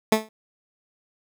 15% pulse tone with exponential decay, 218.4 Hz, A3, 13 cents flat, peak -6 dBFS, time 0.12-0.29 s, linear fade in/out 5 ms, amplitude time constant 35 ms, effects none

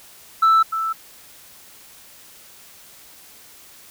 sine tone with echo, 1321 Hz, E6, 3 cents sharp, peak -9 dBFS, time 0.42-0.63 s, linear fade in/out 10 ms, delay 300 ms, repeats 1, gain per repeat -11 dB, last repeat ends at 0.93 s, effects tanh soft clip ceiling -10 dBFS + white hiss -46 dBFS RMS until 3.9 s

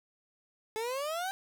30% pulse exponential sweep, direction up, 428.8 to 790 Hz, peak -30 dBFS, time 0.76-1.31 s, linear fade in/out 0 ms, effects none

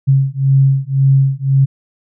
sine beating tone pair, 134.9 / 136.8 Hz, C#3 / C#3, -47 / -23 cents, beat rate 1.9 Hz, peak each -12 dBFS, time 0.07-1.66 s, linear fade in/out 20 ms, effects none

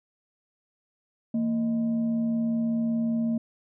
sine tone with frequency modulation, 229.1 Hz, A#3, 30 cents flat, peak -23 dBFS, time 1.34-3.38 s, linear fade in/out 5 ms, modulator 393 Hz, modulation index 0.31, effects none

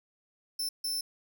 sawtooth tone bursts at uneven times, 5320 Hz, E8, 15 cents sharp, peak -28 dBFS, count 2, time 0.59-0.69 / 0.84-1.01 s, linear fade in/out 5 ms, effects none

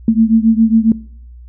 sine beating tone pair, 221.2 / 228.5 Hz, A3 / A#3, +9 / -34 cents, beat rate 7.3 Hz, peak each -11 dBFS, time 0.08-0.92 s, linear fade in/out 2 ms, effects noise-tail reverb RT60 0.6 s tail -21 dB re dry + added 60 Hz sine -33 dBFS peak until 1.48 s

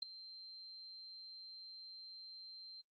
sine tone with ADSR envelope, 4138 Hz, C8, 20 cents flat, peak -33 dBFS, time 0.02-2.82 s, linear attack 7 ms, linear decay 5 ms, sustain -17 dB, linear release 17 ms, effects noise-tail reverb RT60 0.1 s tail -24 dB re dry + Opus 24 kbps

